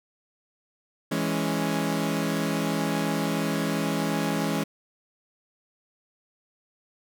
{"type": "chord", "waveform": "sawtooth", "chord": "C# minor", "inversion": "first", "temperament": "equal", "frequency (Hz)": [164.81, 207.7, 277.2], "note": ["E3", "G#3", "C#4"], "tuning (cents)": [0, 0, 0], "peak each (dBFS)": -25, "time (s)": [1.11, 4.64], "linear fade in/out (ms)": 10, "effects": []}